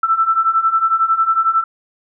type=beating tone pair; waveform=sine; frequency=1322 / 1333 Hz; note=E6 / E6; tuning=+5 / +19 cents; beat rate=11 Hz; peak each=-17 / -14 dBFS; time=0.03-1.64 s; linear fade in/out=5 ms; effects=none